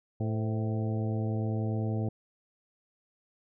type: harmonic tone with a mistuned harmonic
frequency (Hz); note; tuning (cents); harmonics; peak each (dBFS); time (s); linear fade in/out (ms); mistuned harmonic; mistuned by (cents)
109.9; A2; -2; 1 / 2 / 3 / 4 / 5 / 6 / 7; -29 / -35 / -39 / -41 / -43 / -45 / -46; 0.2-2.09; 5; 5; -74
effects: none